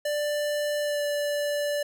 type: tone with pitch glide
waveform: square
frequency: 590 to 583.6 Hz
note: D5 to D5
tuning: +8 to -11 cents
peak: -26 dBFS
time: 0.05-1.83 s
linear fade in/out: 5 ms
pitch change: -19 cents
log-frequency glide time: 0.81-1.02 s
effects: none